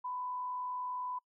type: tone with frequency modulation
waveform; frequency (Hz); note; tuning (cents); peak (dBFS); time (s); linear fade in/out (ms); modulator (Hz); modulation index
sine; 998; B5; +18; -36; 0.04-1.19; 10; 50.2; 0.25
effects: noise-tail reverb RT60 0.1 s tail -24 dB re dry